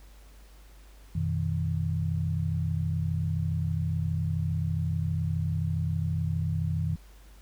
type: tone cluster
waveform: sine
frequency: 91 / 123 / 158.1 Hz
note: F#2 / B2 / D#3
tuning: -28 / -7 / +28 cents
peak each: -29 / -34 / -29 dBFS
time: 1.15-6.96 s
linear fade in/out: 5 ms
effects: added 50 Hz sine -49 dBFS peak until 7.41 s + pink hiss -59 dBFS RMS until 7.41 s